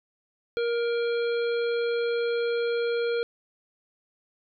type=harmonic tone with a mistuned harmonic; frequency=470.3 Hz; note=A#4; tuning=15 cents sharp; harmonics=1 / 3 / 5 / 7 / 9; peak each=-24 / -35 / -40 / -42 / -43 dBFS; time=0.57-3.23 s; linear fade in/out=0 ms; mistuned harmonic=9; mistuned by=-21 cents; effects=none